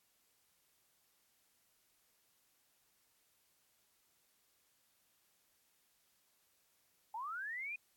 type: linear sweep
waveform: sine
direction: up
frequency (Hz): 840 to 2492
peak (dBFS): -40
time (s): 7.14-7.76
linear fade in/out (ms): 5
effects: white hiss -75 dBFS RMS until 7.96 s + AAC 64 kbps